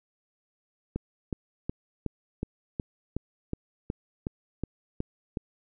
click train, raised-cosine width 3 ms, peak -17 dBFS, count 13, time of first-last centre 0.96-5.372 s, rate 2.72 Hz, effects none

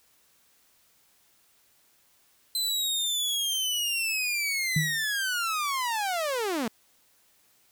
sawtooth linear sweep, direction down, 4069 to 207.7 Hz, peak -23 dBFS, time 2.55-6.68 s, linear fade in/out 2 ms
sine tone with exponential decay, 155.5 Hz, D#3, 1 cent flat, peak -19 dBFS, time 4.76-5.05 s, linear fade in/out 5 ms, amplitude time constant 61 ms
effects white hiss -64 dBFS RMS until 7.71 s

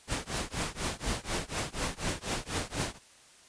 pink noise with tremolo, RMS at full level -30 dBFS, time 0.07-2.99 s, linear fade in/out 50 ms, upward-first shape triangle, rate 4.1 Hz, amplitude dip 100%, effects white hiss -57 dBFS RMS until 3.48 s + resampled to 22050 Hz

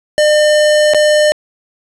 square tone with dropouts, 603 Hz, D5, 46 cents sharp, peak -8 dBFS, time 0.18-1.32 s, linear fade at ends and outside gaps 0 ms, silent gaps 0.936-0.946 s, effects resampled to 22050 Hz + 7-bit

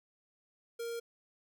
square tone with notch filter, 466.2 Hz, A#4, in tune, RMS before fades -39 dBFS, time 0.79-1 s, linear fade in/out 10 ms, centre 1900 Hz, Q 1.6, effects none

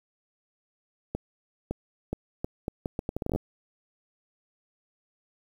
accelerating click train, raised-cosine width 2 ms, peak -16 dBFS, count 16, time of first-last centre 1.15-3.36 s, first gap 560 ms, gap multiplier 0.75, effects 8-bit

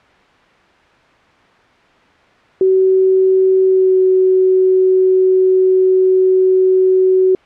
sine tone with pitch glide, 378 to 374.3 Hz, F#4 to F#4, +37 to +20 cents, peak -8 dBFS, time 2.61-7.35 s, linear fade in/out 2 ms, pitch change -17 cents, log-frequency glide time 3.65-3.97 s, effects white hiss -48 dBFS RMS until 7.45 s + low-pass 2000 Hz 12 dB/octave

